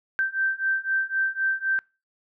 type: beating tone pair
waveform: sine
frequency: 1559 / 1562.9 Hz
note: G6 / G6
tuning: -10 / -6 cents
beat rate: 3.9 Hz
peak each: -26 / -25 dBFS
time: 0.19-1.79 s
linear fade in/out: 0 ms
effects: noise-tail reverb RT60 0.3 s tail -26 dB re dry

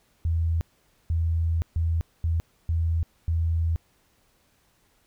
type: tone bursts at uneven times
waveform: sine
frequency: 82.41 Hz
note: E2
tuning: in tune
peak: -21 dBFS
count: 6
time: 0.25-0.61 / 1.1-1.62 / 1.76-2.01 / 2.24-2.4 / 2.69-3.03 / 3.28-3.76 s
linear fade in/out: 0 ms
effects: pink hiss -65 dBFS RMS until 5.06 s

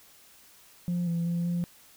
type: tone with pitch steps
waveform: sine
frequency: 175.4 / 169.3 / 171.7 / 173.7 Hz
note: F3 / E3 / F3 / F3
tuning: +8 / +46 / -29 / -9 cents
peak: -24 dBFS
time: 0.88-1.64 s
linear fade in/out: 0 ms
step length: 190 ms
effects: tanh soft clip ceiling -24 dBFS + white hiss -56 dBFS RMS until 1.96 s

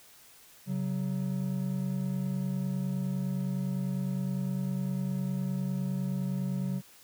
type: tone pair together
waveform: triangle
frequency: 137.2 / 187.03 Hz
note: C#3 / F#3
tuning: -17 / +19 cents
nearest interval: perfect fourth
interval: 536 cents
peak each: -31 / -29 dBFS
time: 0.66-6.82 s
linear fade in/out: 50 ms
effects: white hiss -56 dBFS RMS until 7.03 s

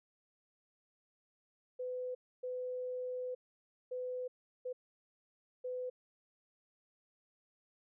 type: tone bursts at uneven times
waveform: sine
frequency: 503 Hz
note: B4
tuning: 32 cents sharp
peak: -37 dBFS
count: 5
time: 1.79-2.15 / 2.43-3.35 / 3.91-4.28 / 4.65-4.73 / 5.64-5.9 s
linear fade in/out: 10 ms
effects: none

